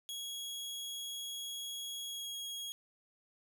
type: tone with pitch glide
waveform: sawtooth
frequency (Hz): 3322 to 3297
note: G#7 to G#7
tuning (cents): 0 to -13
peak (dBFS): -37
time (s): 0.09-2.72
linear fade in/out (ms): 0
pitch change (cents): -13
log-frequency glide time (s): 2.06-2.33
effects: none